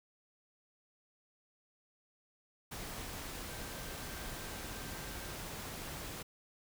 sine tone in noise, 1568 Hz, G6, in tune, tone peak -55 dBFS, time 3.5-5.34 s, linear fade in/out 10 ms, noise pink, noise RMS -44 dBFS, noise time 2.71-6.23 s, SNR -14 dB, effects none

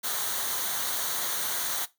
white noise with comb filter, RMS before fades -30 dBFS, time 0.03-1.86 s, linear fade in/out 20 ms, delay 0.39 ms, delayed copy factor -0.6, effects noise-tail reverb RT60 0.2 s tail -17 dB re dry

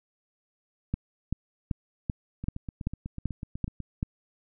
two click trains, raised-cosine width 5 ms, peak -23 / -15 dBFS, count 12 / 9, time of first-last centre 2.44-3.803 / 0.94-4.029 s, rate 8.07 / 2.59 Hz, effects none

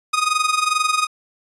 sawtooth tone with amplitude modulation, 1244.5 Hz, D#6, in tune, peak -10 dBFS, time 0.13-1.07 s, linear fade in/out 10 ms, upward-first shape sine, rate 22.4 Hz, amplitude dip 75%, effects resampled to 24000 Hz

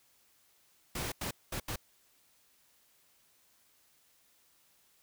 pink noise bursts at uneven times, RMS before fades -37 dBFS, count 4, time 0.95-1.12 / 1.21-1.31 / 1.52-1.6 / 1.68-1.76 s, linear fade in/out 5 ms, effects white hiss -68 dBFS RMS until 5.02 s

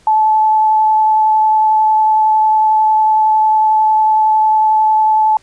sine tone with vibrato, 867 Hz, A5, 26 cents flat, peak -8 dBFS, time 0.07-5.37 s, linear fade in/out 2 ms, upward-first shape triangle, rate 11 Hz, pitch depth 11 cents each way, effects pink hiss -50 dBFS RMS until 5.42 s + resampled to 22050 Hz

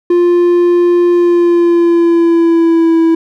triangle tone with pitch glide, 350 to 328.5 Hz, F4 to E4, +4 to -6 cents, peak -4 dBFS, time 0.1-3.15 s, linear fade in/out 5 ms, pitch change -110 cents, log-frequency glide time 1.12-3 s, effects none

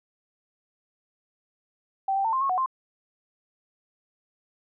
sine tone with pitch steps, 776 / 784 / 897 / 1052 / 1093 / 738 / 1051 Hz, G5 / G5 / A5 / C6 / C#6 / F#5 / C6, -18 / 0 / +33 / +9 / -25 / -5 / +7 cents, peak -22 dBFS, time 2.08-2.661 s, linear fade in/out 5 ms, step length 83 ms, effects none

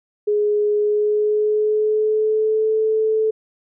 sine tone with pitch glide, 417.5 to 437.2 Hz, G#4 to A4, +9 to -11 cents, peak -15 dBFS, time 0.27-3.31 s, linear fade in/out 10 ms, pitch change +80 cents, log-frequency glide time 0.77-2.73 s, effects none

